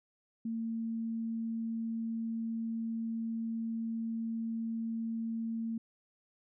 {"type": "tone", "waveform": "sine", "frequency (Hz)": 226.9, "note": "A#3", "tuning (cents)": -47, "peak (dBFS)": -33, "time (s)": [0.45, 5.78], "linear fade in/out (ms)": 5, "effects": []}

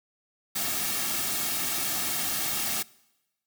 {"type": "noise with comb filter", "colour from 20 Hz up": "white", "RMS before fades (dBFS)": -29, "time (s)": [0.55, 2.83], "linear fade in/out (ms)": 10, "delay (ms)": 2, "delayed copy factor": -0.6, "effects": ["noise-tail reverb RT60 1.0 s tail -23 dB re dry"]}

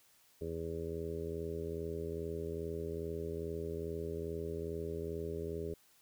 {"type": "harmonic tone", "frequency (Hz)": 82.41, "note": "E2", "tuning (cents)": 0, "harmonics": [1, 2, 3, 4, 5, 6, 7], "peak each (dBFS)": [-44, -46, -50, -47, -40, -48, -52], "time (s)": [0.41, 5.74], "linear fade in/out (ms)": 5, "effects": ["white hiss -67 dBFS RMS until 6.01 s"]}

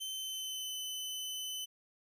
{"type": "tone with pitch glide", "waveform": "sawtooth", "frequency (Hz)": [3081, 3028], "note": ["G7", "F#7"], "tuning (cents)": [-31, 39], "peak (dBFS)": -35, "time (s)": [0, 1.66], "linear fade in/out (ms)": 20, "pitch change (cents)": -30, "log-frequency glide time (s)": [0.11, 0.77], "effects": []}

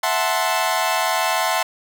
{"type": "chord", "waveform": "sawtooth", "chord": "F# half-diminished seventh", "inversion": "third", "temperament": "equal", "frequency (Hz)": [659.3, 740, 880, 1046.5], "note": ["E5", "F#5", "A5", "C6"], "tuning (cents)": [0, 0, 0, 0], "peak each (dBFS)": -20, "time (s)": [0.03, 1.63], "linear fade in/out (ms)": 5, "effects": []}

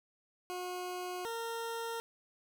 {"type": "tone pair in turn", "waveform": "20% pulse", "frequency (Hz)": [361.5, 460.1], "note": ["F#4", "A#4"], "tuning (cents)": [-40, -23], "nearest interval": "major third", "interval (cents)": 417, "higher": "second", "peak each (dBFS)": [-33, -32], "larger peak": "second", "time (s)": [[0.5, 1.25], [1.25, 2]], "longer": "neither", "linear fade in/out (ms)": 0, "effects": []}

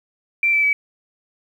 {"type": "tone with pitch steps", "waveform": "sine", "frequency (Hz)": [2350, 2318, 2286], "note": ["D7", "D7", "D7"], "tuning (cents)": [1, -23, -47], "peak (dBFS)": -14, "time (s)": [0.43, 0.73], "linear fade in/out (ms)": 2, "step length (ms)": 100, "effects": ["8-bit"]}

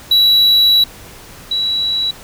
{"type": "tone pair in turn", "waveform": ["triangle", "sine"], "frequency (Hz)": [3916, 3916], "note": ["B7", "B7"], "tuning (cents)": [-15, -15], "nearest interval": "unison", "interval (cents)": 0, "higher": "neither", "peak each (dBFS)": [-6, -14], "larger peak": "first", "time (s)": [[0.11, 0.84], [1.51, 2.11]], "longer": "first", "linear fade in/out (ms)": 5, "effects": ["pink hiss -37 dBFS RMS until 2.23 s"]}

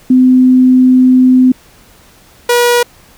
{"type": "tone pair in turn", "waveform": ["sine", "sawtooth"], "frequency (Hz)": [255.4, 482.1], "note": ["C4", "B4"], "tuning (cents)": [-42, -42], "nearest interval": "major seventh", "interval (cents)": 1100, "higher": "second", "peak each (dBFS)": -3, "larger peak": "neither", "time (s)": [[0.1, 1.52], [2.49, 2.83]], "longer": "first", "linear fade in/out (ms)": 5, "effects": ["pink hiss -43 dBFS RMS until 3.17 s"]}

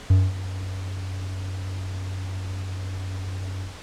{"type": "tone with ADSR envelope", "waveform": "triangle", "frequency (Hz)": 94.2, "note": "F#2", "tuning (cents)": 32, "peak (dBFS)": -9, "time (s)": [0.1, 3.77], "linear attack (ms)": 6, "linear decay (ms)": 220, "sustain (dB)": -17, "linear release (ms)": 150, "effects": ["pink hiss -41 dBFS RMS until 3.82 s", "low-pass 7000 Hz 12 dB/octave"]}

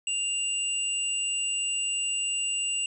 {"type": "tone pair together", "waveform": "sine", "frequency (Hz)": [2794, 7903], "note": ["F7", "B8"], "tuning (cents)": [0, 0], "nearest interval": "octave + tritone", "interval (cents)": 1800, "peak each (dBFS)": [-28, -30], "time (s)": [0.07, 2.86], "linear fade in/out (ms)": 2, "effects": []}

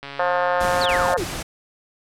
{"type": "click train", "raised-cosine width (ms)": 0.3, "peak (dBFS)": -18, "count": 149, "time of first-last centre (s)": [0.03, 1.087], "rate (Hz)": 140}
{"type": "harmonic tone", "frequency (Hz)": 178.1, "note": "F3", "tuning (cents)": 34, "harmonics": [3, 4, 5, 6, 7, 8, 9, 10], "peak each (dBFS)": [-22, -24, -26, -28, -29, -30, -31, -32], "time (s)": [0.19, 1.17], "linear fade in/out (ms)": 5}
{"type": "noise bursts", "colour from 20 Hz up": "pink", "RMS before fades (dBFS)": -29, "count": 3, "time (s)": [0.6, 1.43], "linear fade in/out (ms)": 10, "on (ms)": 260, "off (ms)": 25}
{"type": "exponential sweep", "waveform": "sine", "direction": "down", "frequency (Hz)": [4699, 311.1], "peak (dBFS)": -23, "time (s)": [0.81, 1.24], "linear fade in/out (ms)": 5}
{"effects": ["low-pass 11000 Hz 12 dB/octave"]}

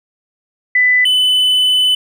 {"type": "tone pair in turn", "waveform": ["sine", "triangle"], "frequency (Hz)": [1996, 3009], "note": ["B6", "F#7"], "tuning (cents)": [18, 28], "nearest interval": "perfect fifth", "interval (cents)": 710, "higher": "second", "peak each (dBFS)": -8, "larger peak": "neither", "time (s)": [[0.75, 1.05], [1.05, 1.95]], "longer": "second", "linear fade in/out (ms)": 5, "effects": []}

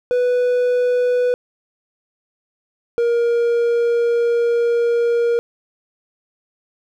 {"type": "tone pair in turn", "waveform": "triangle", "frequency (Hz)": [493.9, 471.2], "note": ["B4", "A#4"], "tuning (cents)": [0, 19], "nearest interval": "minor second", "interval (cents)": 81, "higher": "first", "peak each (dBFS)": -12, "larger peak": "neither", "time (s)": [[0.11, 1.34], [2.98, 5.39]], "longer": "second", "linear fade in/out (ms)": 0, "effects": []}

